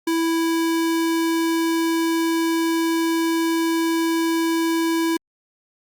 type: tone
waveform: square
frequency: 329.6 Hz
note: E4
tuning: in tune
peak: -19 dBFS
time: 0.07-5.17 s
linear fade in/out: 5 ms
effects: Opus 48 kbps